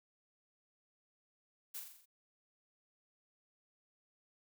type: noise with echo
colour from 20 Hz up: blue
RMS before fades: -44 dBFS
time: 1.74-1.8 s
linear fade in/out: 10 ms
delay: 43 ms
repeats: 6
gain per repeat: -4 dB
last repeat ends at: 2.058 s
effects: none